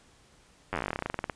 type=slowing click train; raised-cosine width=0.5 ms; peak=-15 dBFS; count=22; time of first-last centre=0.73-1.298 s; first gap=10 ms; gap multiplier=1.09; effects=pink hiss -60 dBFS RMS until 1.35 s + resampled to 22050 Hz